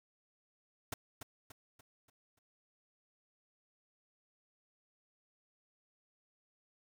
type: noise with echo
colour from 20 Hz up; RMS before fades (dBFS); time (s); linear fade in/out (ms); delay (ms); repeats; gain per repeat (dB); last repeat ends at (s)
pink; -39; 0.92-0.94; 5; 290; 5; -7; 2.39
effects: none